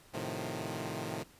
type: chord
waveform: 10% pulse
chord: F dominant seventh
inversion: first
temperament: equal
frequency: 110 / 130.81 / 155.56 / 174.61 Hz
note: A2 / C3 / Eb3 / F3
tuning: 0 / 0 / 0 / 0 cents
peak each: -33 / -34 / -33 / -35 dBFS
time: 0.13-1.24 s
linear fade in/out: 20 ms
effects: pink hiss -60 dBFS RMS until 1.39 s + resampled to 32000 Hz